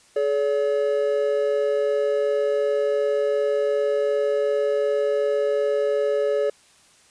triangle tone pair together, 426.1 / 568.8 Hz, G#4 / C#5, +44 / +45 cents, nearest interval perfect fourth, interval 501 cents, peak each -20 dBFS, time 0.16-6.5 s, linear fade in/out 5 ms, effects white hiss -55 dBFS RMS until 7.1 s + resampled to 22050 Hz

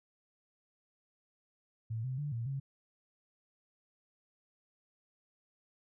sine tone with pitch steps, 112.5 / 129.6 / 146.3 / 116.2 / 136.6 Hz, A2 / C3 / D3 / A#2 / C#3, +39 / -16 / -6 / -5 / -25 cents, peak -34 dBFS, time 1.9-2.6 s, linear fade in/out 10 ms, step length 140 ms, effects none

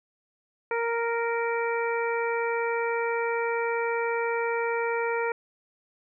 harmonic tone, 465.2 Hz, A#4, 4 cents flat, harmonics 1 / 2 / 3 / 4 / 5, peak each -27 / -31 / -34 / -36 / -35 dBFS, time 0.71-5.32 s, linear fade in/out 2 ms, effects none

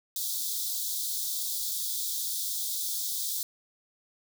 white high-pass noise, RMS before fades -32 dBFS, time 0.16-3.43 s, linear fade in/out 2 ms, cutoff 3400 Hz, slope 96 dB/octave, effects none

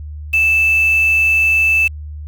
sine tone with quantisation, 2637 Hz, E7, in tune, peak -10 dBFS, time 0.33-1.88 s, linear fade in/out 10 ms, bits 5, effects added 75 Hz sine -26 dBFS peak until 2.27 s

